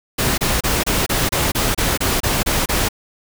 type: noise bursts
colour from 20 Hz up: pink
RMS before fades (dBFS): -18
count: 12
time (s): 0.18-2.888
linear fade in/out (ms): 10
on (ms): 200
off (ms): 28
effects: none